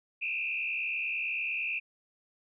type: tone with frequency modulation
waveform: sine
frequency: 2543 Hz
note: D#7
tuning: 37 cents sharp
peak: -30 dBFS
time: 0.21-1.8 s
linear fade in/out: 20 ms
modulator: 69 Hz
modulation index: 2.4
effects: none